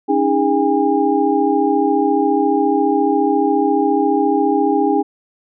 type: tone cluster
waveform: sine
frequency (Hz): 280.6 / 315 / 409.4 / 810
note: C#4 / D#4 / G#4 / G#5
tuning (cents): +21 / +21 / -25 / -43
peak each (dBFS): -18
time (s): 0.08-5.03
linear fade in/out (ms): 20
effects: none